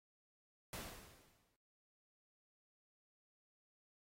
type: noise with exponential decay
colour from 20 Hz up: pink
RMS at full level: -45 dBFS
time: 0.73-1.56 s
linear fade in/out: 1 ms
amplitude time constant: 180 ms
effects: noise-tail reverb RT60 0.2 s tail -19 dB re dry + AAC 48 kbps